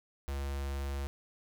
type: tone with notch filter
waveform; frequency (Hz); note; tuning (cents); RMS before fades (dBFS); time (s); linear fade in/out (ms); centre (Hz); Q
square; 69.3; C#2; 0; -36; 0.28-1.07; 0; 240; 1.9
effects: none